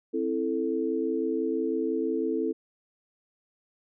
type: chord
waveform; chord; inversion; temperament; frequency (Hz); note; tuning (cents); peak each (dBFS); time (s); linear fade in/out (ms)
sine; A minor; first; just; 264 / 330 / 440; C4 / E4 / A4; +16 / +2 / 0; -31 / -29 / -29; 0.13-2.53; 20
effects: none